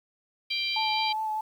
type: harmonic tone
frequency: 787 Hz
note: G5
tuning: 7 cents sharp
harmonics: 3 / 4 / 5 / 6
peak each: -31 / -32 / -33 / -34 dBFS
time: 0.5-1.13 s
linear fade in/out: 10 ms
type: tone with vibrato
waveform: sine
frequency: 868 Hz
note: A5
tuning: 24 cents flat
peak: -27 dBFS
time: 0.76-1.41 s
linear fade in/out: 5 ms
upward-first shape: sine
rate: 4.9 Hz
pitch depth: 19 cents each way
effects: 9-bit